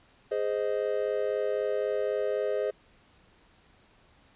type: chord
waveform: triangle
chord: Ab major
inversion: none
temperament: just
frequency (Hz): 415.3 / 519.1 / 623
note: Ab4 / C5 / Eb5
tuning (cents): 0 / -14 / +2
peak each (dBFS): -28 / -29 / -30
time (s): 0.31-2.71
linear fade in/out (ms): 10
effects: pink hiss -61 dBFS RMS until 4.35 s + resampled to 8000 Hz